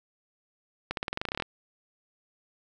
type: accelerating click train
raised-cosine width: 0.3 ms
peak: -14 dBFS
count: 14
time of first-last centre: 0.91-1.423 s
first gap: 62 ms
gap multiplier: 0.92
effects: none